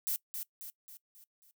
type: noise with echo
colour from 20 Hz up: violet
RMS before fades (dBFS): -33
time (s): 0.07-0.16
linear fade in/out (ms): 0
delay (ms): 270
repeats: 5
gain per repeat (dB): -6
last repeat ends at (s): 1.51
effects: noise-tail reverb RT60 0.1 s tail -21 dB re dry